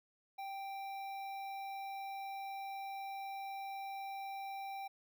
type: tone with notch filter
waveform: square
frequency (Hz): 784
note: G5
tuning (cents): 0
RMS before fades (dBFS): -44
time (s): 0.38-4.88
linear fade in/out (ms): 10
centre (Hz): 7700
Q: 0.56
effects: none